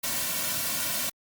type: noise with comb filter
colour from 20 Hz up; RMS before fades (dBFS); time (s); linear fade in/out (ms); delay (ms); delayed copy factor
white; -29; 0.03-1.1; 10; 2.4; -1
effects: Opus 48 kbps